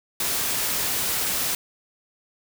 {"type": "noise", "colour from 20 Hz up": "white", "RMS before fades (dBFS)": -25, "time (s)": [0.2, 1.55], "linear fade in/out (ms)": 2, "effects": []}